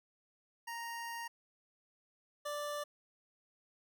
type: tone pair in turn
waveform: 25% pulse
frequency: 932.3 / 587.3 Hz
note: A#5 / D5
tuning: 0 / 0 cents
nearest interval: minor sixth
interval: 800 cents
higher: first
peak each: -37 / -34 dBFS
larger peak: second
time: 0.67-1.28 / 2.45-2.84 s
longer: first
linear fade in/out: 10 ms
effects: none